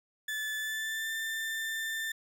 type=tone with pitch glide; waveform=35% pulse; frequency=1741 to 1785.8 Hz; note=A6 to A6; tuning=-19 to +25 cents; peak=-31 dBFS; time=0.28-2.12 s; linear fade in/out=5 ms; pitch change=+44 cents; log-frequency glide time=0.57-1.13 s; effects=none